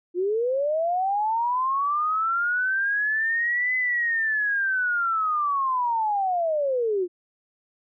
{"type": "linear two-way sweep", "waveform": "sine", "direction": "up then down", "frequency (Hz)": [342.1, 2029, 342.1], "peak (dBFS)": -21, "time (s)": [0.14, 7.08], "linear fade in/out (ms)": 50, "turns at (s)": 3.76, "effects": []}